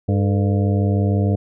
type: harmonic tone with a mistuned harmonic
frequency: 100 Hz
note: G2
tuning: 35 cents sharp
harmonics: 1 / 2 / 3 / 4 / 5 / 6 / 7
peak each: -16 / -22 / -26 / -28 / -30 / -32 / -33 dBFS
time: 0.08-1.36 s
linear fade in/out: 10 ms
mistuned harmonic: 4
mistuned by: +140 cents
effects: none